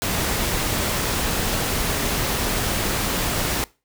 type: noise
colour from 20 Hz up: pink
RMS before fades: -23 dBFS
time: 0.02-3.64 s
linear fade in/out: 0 ms
effects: noise-tail reverb RT60 0.3 s tail -22 dB re dry